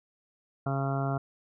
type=harmonic tone; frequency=137 Hz; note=C#3; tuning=20 cents flat; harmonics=1 / 2 / 3 / 4 / 5 / 6 / 7 / 8 / 9 / 10; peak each=-29 / -36 / -39 / -45 / -34 / -43 / -46 / -43 / -43 / -40 dBFS; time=0.66-1.18 s; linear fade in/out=5 ms; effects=none